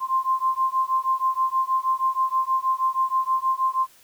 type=beating tone pair; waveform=sine; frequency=1046.5 / 1052.8 Hz; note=C6 / C6; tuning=0 / +10 cents; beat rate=6.3 Hz; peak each=-23 dBFS; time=0-3.87 s; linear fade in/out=50 ms; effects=white hiss -54 dBFS RMS until 4.03 s